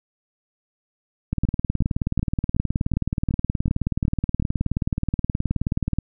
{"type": "two click trains", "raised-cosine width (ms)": 5, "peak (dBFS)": [-9, -11], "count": [89, 9], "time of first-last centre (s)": [[1.33, 5.986], [1.45, 4.424]], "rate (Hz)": [18.9, 2.69], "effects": []}